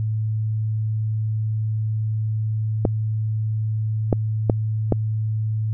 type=clicks; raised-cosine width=2 ms; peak=-3 dBFS; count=4; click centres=2.852 / 4.128 / 4.498 / 4.923 s; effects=added 109 Hz sine -20 dBFS peak until 5.73 s